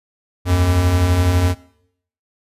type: beating tone pair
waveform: square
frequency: 77.78 / 89.78 Hz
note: D#2 / F2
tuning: 0 / +48 cents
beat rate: 12 Hz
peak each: -22 / -14 dBFS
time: 0.45-1.55 s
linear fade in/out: 50 ms
effects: noise-tail reverb RT60 0.7 s tail -20 dB re dry + resampled to 32000 Hz